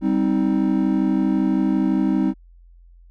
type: chord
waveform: triangle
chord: C minor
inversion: second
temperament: just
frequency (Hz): 196.22 / 261.6 / 314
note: G3 / C4 / Eb4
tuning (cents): +2 / 0 / +16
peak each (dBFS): -19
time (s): 0.01-2.34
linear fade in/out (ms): 50
effects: added 43 Hz sine -45 dBFS peak until 3.1 s